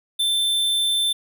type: tone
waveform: square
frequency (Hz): 3548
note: A7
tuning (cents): +14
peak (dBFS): -19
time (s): 0.19-1.13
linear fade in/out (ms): 10
effects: none